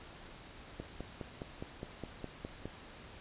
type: click train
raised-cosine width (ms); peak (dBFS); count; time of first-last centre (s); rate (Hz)
2; -27; 10; 0.8-2.656; 4.85
effects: pink hiss -52 dBFS RMS until 3.2 s + resampled to 8000 Hz